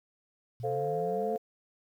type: exponential sweep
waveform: sine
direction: up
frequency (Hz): 117.7 to 224.7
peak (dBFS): -37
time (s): 0.6-1.36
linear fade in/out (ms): 0
type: chord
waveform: sine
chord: F major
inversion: first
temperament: equal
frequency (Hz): 440 / 523.3 / 698.5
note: A4 / C5 / F5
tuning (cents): 0 / 0 / 0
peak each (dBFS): -31 / -35 / -33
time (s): 0.63-1.38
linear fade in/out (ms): 20
effects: tanh soft clip ceiling -18 dBFS + 10-bit